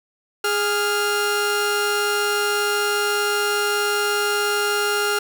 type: tone pair together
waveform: sawtooth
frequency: 413.2 / 1397.9 Hz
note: G#4 / F6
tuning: -9 / +1 cents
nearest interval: octave + major sixth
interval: 2110 cents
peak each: -18 dBFS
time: 0.44-5.19 s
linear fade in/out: 5 ms
effects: none